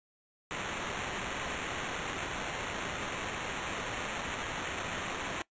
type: noise with sample-and-hold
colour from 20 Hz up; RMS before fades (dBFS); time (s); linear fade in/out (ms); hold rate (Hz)
violet; -37; 0.51-5.42; 0; 4900
effects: noise-tail reverb RT60 0.1 s tail -20 dB re dry + resampled to 16000 Hz